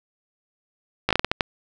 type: slowing click train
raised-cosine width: 0.3 ms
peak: -3 dBFS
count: 8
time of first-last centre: 1.09-1.408 s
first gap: 16 ms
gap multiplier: 1.34
effects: none